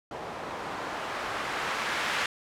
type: noise with low-pass filter sweep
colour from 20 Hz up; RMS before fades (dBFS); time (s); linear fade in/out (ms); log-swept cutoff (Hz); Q
blue; -33; 0.11-2.26; 2; 650 to 1900; 0.96
effects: none